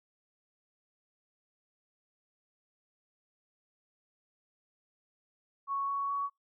sine tone with pitch steps, 1108.7 / 1115.8 / 1122.9 Hz, C#6 / C#6 / C#6, 0 / +11 / +22 cents, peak -30 dBFS, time 5.67-6.3 s, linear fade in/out 50 ms, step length 210 ms, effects noise-tail reverb RT60 0.2 s tail -24 dB re dry

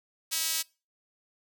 sawtooth tone with high-pass filter, 322.8 Hz, E4, 36 cents flat, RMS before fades -30 dBFS, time 0.31-0.63 s, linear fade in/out 20 ms, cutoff 4700 Hz, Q 0.7, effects noise-tail reverb RT60 0.3 s tail -24 dB re dry

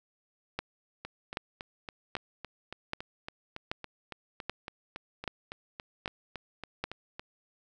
two click trains, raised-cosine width 0.3 ms, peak -23 / -16 dBFS, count 23 / 9, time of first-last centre 1.05-7.195 / 0.59-6.84 s, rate 3.58 / 1.28 Hz, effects none

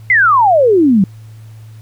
sine exponential sweep, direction down, 2122 to 180.4 Hz, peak -6 dBFS, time 0.1-1.04 s, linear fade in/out 2 ms, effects added 110 Hz sine -32 dBFS peak until 1.81 s + pink hiss -50 dBFS RMS until 1.81 s

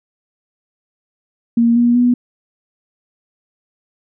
sine tone with pitch steps, 233.6 / 239.1 / 244.6 Hz, A#3 / A#3 / B3, +4 / +44 / -16 cents, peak -9 dBFS, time 1.57-2.14 s, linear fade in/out 5 ms, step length 190 ms, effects none

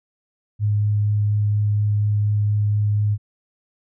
sine tone with vibrato, 104.3 Hz, G#2, 8 cents sharp, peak -16 dBFS, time 0.59-3.18 s, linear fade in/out 50 ms, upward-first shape triangle, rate 4.2 Hz, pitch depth 8 cents each way, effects none

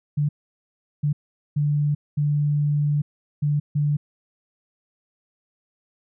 sine tone bursts at uneven times, 146.83 Hz, D3, in tune, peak -18 dBFS, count 6, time 0.17-0.29 / 1.03-1.13 / 1.56-1.95 / 2.17-3.02 / 3.42-3.6 / 3.75-3.97 s, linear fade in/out 10 ms, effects none

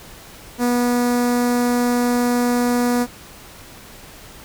sawtooth tone with notch filter, 243.2 Hz, B3, 26 cents flat, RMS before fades -18 dBFS, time 0.58-3.07 s, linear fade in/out 50 ms, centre 3000 Hz, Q 0.96, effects pink hiss -41 dBFS RMS until 4.44 s

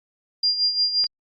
sine tone with tremolo, 4800 Hz, D8, 37 cents sharp, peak -16 dBFS, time 0.43-1.07 s, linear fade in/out 5 ms, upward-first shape sine, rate 5.7 Hz, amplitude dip 65%
click, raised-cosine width 0.3 ms, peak -21 dBFS, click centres 1.041 s
effects Opus 48 kbps

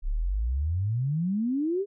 sine exponential sweep, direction up, 31.72 to 415.3 Hz, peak -24 dBFS, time 0.02-1.86 s, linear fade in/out 50 ms, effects none

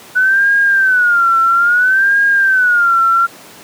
sine tone with vibrato, 1481 Hz, F#6, 1 cent sharp, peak -8 dBFS, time 0.15-3.27 s, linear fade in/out 20 ms, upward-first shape sine, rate 0.6 Hz, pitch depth 160 cents each way, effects pink hiss -37 dBFS RMS until 3.63 s + high-pass 200 Hz 12 dB/octave

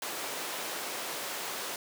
pink high-pass noise, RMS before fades -37 dBFS, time 0.02-1.76 s, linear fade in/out 2 ms, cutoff 440 Hz, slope 12 dB/octave, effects none

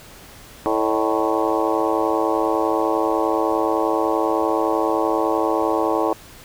harmonic tone with a mistuned harmonic, 110 Hz, A2, in tune, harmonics 3 / 4 / 5 / 6 / 7 / 8 / 9 / 10, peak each -23 / -24 / -25 / -26 / -26 / -27 / -28 / -28 dBFS, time 0.66-6.13 s, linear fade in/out 0 ms, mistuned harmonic 6, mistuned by -99 cents, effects pink hiss -43 dBFS RMS until 6.44 s

